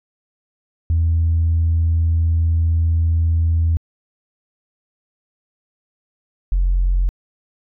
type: tone pair in turn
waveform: sine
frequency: 82.41 / 44.68 Hz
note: E2 / F1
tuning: 0 / +40 cents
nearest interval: major seventh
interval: 1060 cents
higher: first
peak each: -12 dBFS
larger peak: neither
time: 0.9-3.77 / 6.52-7.09 s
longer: first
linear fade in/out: 0 ms
effects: tanh soft clip ceiling -10 dBFS